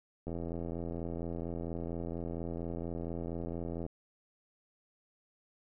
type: click train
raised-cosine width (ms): 2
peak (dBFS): -26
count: 304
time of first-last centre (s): 0.27-3.864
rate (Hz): 84.3
effects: none